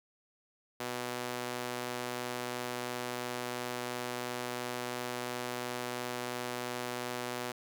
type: tone with high-pass filter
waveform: sawtooth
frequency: 122.9 Hz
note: B2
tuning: 8 cents flat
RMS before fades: -38 dBFS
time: 0.8-7.52 s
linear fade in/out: 5 ms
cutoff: 370 Hz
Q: 0.63
effects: none